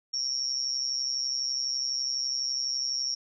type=tone with amplitude modulation; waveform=sine; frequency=5540 Hz; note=F8; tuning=15 cents flat; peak=-23 dBFS; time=0.13-3.15 s; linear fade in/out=10 ms; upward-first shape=sine; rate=132 Hz; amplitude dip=100%; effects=none